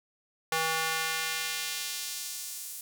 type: tone with high-pass filter sweep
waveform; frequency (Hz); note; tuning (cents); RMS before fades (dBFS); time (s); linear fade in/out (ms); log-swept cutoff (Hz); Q
square; 161.2; E3; -38; -33; 0.52-2.81; 2; 800 to 9700; 0.8
effects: none